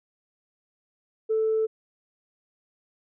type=tone; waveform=sine; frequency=440 Hz; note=A4; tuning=in tune; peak=-20 dBFS; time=1.29-1.67 s; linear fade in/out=20 ms; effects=tanh soft clip ceiling -17 dBFS